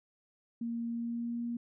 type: tone with pitch glide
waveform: sine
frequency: 233.1 to 236.6 Hz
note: A#3 to A#3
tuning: 0 to +26 cents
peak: -33 dBFS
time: 0.61-1.57 s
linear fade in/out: 5 ms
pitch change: +26 cents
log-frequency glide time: 0.88-1.44 s
effects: none